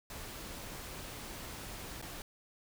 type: noise with dropouts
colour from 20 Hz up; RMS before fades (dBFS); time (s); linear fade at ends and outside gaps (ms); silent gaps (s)
pink; -45; 0.1-2.22; 2; 2.016-2.024
effects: none